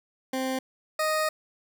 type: tone pair in turn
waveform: 20% pulse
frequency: 261.6 / 622.2 Hz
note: C4 / D#5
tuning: 0 / 0 cents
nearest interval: octave + minor third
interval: 1500 cents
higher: second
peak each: -22 / -19 dBFS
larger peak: second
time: 0.33-0.59 / 0.99-1.29 s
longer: second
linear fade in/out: 5 ms
effects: none